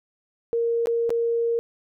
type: tone with dropouts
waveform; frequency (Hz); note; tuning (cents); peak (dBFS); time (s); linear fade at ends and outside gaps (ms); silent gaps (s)
sine; 465.5; A#4; -2; -20; 0.53-1.59; 0; 0.858-0.871 / 1.094-1.104
effects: none